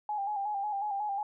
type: tone with vibrato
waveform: sine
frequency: 817 Hz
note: G#5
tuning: 29 cents flat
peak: -30 dBFS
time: 0.09-1.23 s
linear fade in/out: 2 ms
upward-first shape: square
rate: 5.5 Hz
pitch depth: 51 cents each way
effects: none